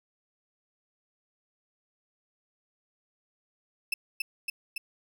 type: tone with echo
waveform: 35% pulse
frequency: 2637 Hz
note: E7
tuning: in tune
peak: -24 dBFS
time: 3.92-3.94 s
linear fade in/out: 5 ms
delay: 280 ms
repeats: 3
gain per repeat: -2 dB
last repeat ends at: 4.78 s
effects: none